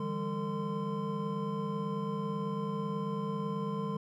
triangle tone cluster, 152.3 / 170.5 / 200.5 / 451 / 1034 Hz, D#3 / F3 / G3 / A4 / C6, -37 / -41 / +39 / +43 / -21 cents, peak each -37 / -40 / -34 / -37 / -38 dBFS, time 0-3.97 s, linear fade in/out 5 ms, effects none

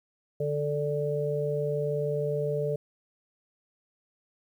harmonic tone, 146.83 Hz, D3, in tune, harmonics 1 / 3 / 4, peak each -31 / -29 / -32 dBFS, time 0.4-2.76 s, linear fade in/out 5 ms, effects 10-bit

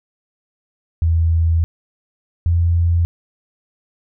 sine tone pair in turn, 82.41 / 85.12 Hz, E2 / F2, 0 / -44 cents, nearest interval minor second, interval 56 cents, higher second, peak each -12 dBFS, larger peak neither, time 1.02-1.64 / 2.46-3.05 s, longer first, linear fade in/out 0 ms, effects none

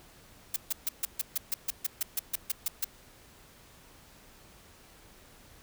blue noise bursts, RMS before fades -29 dBFS, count 15, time 0.54-2.845 s, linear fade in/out 5 ms, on 23 ms, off 140 ms, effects pink hiss -56 dBFS RMS until 5.62 s

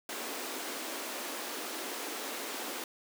pink high-pass noise, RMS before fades -39 dBFS, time 0.09-2.84 s, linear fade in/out 2 ms, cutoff 250 Hz, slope 48 dB/octave, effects none

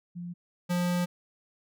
sine / square tone pair in turn, 174.61 / 176.84 Hz, F3 / F3, 0 / +22 cents, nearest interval unison, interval 22 cents, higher second, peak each -35 / -26 dBFS, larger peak second, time 0.15-0.34 / 0.69-1.06 s, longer second, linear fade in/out 20 ms, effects none

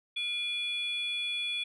sine tone pair together, 2409 / 3407 Hz, D7 / G#7, +43 / +44 cents, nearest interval tritone, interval 601 cents, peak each -33 / -31 dBFS, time 0.16-1.64 s, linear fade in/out 10 ms, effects tanh soft clip ceiling -26 dBFS

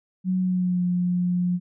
sine tone with pitch glide, 185 to 178.29 Hz, F#3 to F3, 0 to +36 cents, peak -20 dBFS, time 0.24-1.6 s, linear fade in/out 50 ms, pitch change -64 cents, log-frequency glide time 0.39-0.83 s, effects none

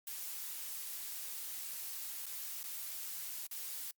blue noise with dropouts, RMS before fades -43 dBFS, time 0.07-3.91 s, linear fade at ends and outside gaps 2 ms, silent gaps 2.259-2.264 / 2.631-2.639 / 3.468-3.511 s, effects noise-tail reverb RT60 0.1 s tail -26 dB re dry + Opus 48 kbps

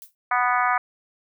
violet noise with exponential decay, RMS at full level -37 dBFS, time 0.02-0.15 s, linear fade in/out 1 ms, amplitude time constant 27 ms
harmonic tone, 246.9 Hz, B3, in tune, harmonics 3 / 4 / 5 / 6 / 7 / 8 / 9, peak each -24 / -25 / -23 / -27 / -30 / -32 / -32 dBFS, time 0.31-0.78 s, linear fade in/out 5 ms
effects none

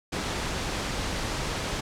pink noise, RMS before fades -30 dBFS, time 0.12-1.81 s, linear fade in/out 10 ms, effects low-pass 7000 Hz 12 dB/octave

